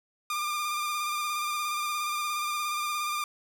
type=tone with vibrato; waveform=sawtooth; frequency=1200 Hz; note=D6; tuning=37 cents sharp; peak=-25 dBFS; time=0.3-3.24 s; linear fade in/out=2 ms; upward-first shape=square; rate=17 Hz; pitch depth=21 cents each way; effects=11-bit